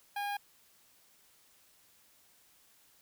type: tone with notch filter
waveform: sawtooth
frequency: 814 Hz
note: G#5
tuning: 35 cents flat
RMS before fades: -36 dBFS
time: 0.16-0.37 s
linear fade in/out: 5 ms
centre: 6900 Hz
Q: 0.66
effects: white hiss -65 dBFS RMS until 3.01 s

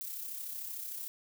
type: noise with amplitude modulation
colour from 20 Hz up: violet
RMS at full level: -39 dBFS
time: 0.01-1.08 s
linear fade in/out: 0 ms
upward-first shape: sine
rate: 33.3 Hz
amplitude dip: 45%
effects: none

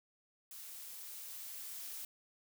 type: noise with level ramp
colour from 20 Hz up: blue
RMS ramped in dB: -50 to -45 dBFS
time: 0.51-2.05 s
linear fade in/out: 2 ms
effects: none

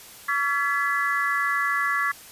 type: tone cluster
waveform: sine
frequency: 1136 / 1360 / 1703 / 1988 Hz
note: C#6 / F6 / G#6 / B6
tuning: +42 / -46 / +43 / +11 cents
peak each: -26 / -30 / -25 / -28 dBFS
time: 0.28-2.12 s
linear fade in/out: 10 ms
effects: white hiss -45 dBFS RMS until 2.31 s + resampled to 32000 Hz

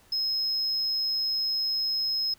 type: tone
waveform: sine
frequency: 5140 Hz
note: E8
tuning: 45 cents flat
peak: -23 dBFS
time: 0.12-2.34 s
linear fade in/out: 5 ms
effects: tanh soft clip ceiling -23 dBFS + pink hiss -59 dBFS RMS until 2.38 s

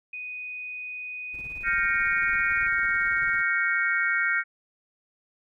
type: tone with pitch glide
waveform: sine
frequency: 2489 to 2431 Hz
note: D#7 to D#7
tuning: 0 to -41 cents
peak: -33 dBFS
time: 0.13-2.67 s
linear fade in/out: 5 ms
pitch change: -41 cents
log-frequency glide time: 1.69-1.88 s
type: noise with tremolo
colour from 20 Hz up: brown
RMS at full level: -43 dBFS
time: 1.33-3.43 s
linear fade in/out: 20 ms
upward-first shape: square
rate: 18 Hz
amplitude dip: 65%
type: chord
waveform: sine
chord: G half-diminished seventh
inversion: third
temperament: equal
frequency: 1396.9 / 1568 / 1864.7 / 2217 Hz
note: F6 / G6 / Bb6 / Db7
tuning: 0 / 0 / 0 / 0 cents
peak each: -27 / -28 / -27 / -28 dBFS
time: 1.63-4.44 s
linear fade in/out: 50 ms
effects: none

